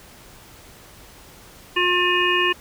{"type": "harmonic tone", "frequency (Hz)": 357.5, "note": "F4", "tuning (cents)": 41, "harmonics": [1, 3, 5, 7, 8], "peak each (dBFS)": [-23, -23, -23, -23, -23], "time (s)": [1.76, 2.53], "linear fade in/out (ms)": 10, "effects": ["pink hiss -46 dBFS RMS until 2.6 s"]}